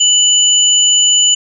sine tone pair together, 2970 / 6995 Hz, F#7 / A8, +6 / -11 cents, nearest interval octave + minor third, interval 1483 cents, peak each -10 dBFS, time 0-1.35 s, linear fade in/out 10 ms, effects none

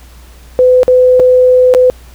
sine tone with dropouts, 505 Hz, B4, 39 cents sharp, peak -3 dBFS, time 0.59-1.9 s, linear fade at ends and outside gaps 0 ms, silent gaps 0.832-0.88 / 1.196-1.2 / 1.739-1.748 s, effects added 60 Hz sine -34 dBFS peak until 2.14 s + pink hiss -42 dBFS RMS until 2.14 s

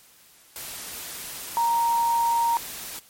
sine tone in noise, 932.3 Hz, A#5, in tune, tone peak -19 dBFS, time 1.57-2.57 s, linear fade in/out 0 ms, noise white, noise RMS -36 dBFS, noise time 0.56-2.99 s, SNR +14 dB, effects white hiss -54 dBFS RMS until 3.09 s + MP3 64 kbps

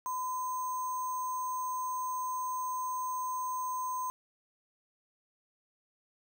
sine tone with sample-and-hold, 1012 Hz, B5, 42 cents sharp, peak -32 dBFS, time 0.06-4.1 s, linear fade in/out 0 ms, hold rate 7350 Hz, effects none

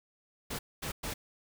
pink noise bursts at uneven times, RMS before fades -37 dBFS, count 3, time 0.5-0.59 / 0.82-0.92 / 1.03-1.14 s, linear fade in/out 10 ms, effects none

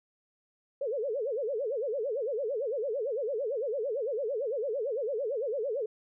sine tone with vibrato, 493.9 Hz, B4, in tune, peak -29 dBFS, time 0.81-5.86 s, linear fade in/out 5 ms, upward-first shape sine, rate 8.9 Hz, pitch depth 280 cents each way, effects none

